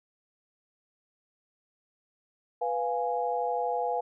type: chord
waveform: sine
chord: F diminished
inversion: second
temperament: equal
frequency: 493.9 / 698.5 / 830.6 Hz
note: Cb5 / F5 / Ab5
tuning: 0 / 0 / 0 cents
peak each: -31 dBFS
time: 2.61-4.01 s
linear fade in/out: 10 ms
effects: none